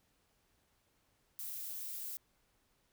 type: noise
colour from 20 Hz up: violet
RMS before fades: -43 dBFS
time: 1.39-2.17 s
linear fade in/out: 0 ms
effects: pink hiss -75 dBFS RMS until 2.92 s